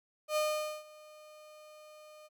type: tone with ADSR envelope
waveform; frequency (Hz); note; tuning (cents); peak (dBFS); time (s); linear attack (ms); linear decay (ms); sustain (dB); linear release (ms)
35% pulse; 610; D#5; -34; -26; 0.28-2.29; 83; 470; -24; 33
effects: none